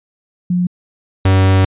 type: tone pair in turn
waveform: sine / 45% pulse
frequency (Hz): 178.5 / 95.13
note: F3 / F#2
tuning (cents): +38 / +49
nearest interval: major seventh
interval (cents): 1089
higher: first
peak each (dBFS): -12 / -8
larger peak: second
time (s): 0.5-0.67 / 1.25-1.65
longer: second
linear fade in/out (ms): 5
effects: resampled to 8000 Hz